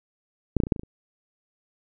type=clicks; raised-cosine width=3 ms; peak=-8 / -8 / -10 / -20 / -6 / -22 / -19 / -30 dBFS; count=8; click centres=0.567 / 0.602 / 0.636 / 0.669 / 0.722 / 0.762 / 0.795 / 0.834 s; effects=none